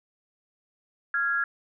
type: tone pair together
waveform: sine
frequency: 1387.6 / 1661.2 Hz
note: F6 / G#6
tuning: -12 / 0 cents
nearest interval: minor third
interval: 312 cents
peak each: -26 dBFS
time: 1.14-1.44 s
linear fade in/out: 2 ms
effects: none